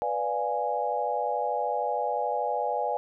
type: chord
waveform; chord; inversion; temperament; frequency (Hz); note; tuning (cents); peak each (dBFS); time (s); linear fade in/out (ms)
sine; B diminished seventh; none; equal; 493.9 / 587.3 / 698.5 / 830.6; B4 / D5 / F5 / Ab5; 0 / 0 / 0 / 0; -32 / -32 / -32 / -29; 0.02-2.97; 0
effects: none